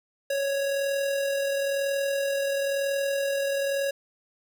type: tone with amplitude modulation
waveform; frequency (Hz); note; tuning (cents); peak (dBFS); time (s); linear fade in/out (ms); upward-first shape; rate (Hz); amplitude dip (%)
square; 554.4; C#5; 0; -24; 0.3-3.91; 5; sine; 41; 30
effects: none